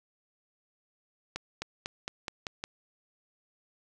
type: accelerating click train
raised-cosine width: 0.2 ms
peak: -17 dBFS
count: 7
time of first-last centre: 1.36-2.639 s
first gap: 260 ms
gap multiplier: 0.92
effects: none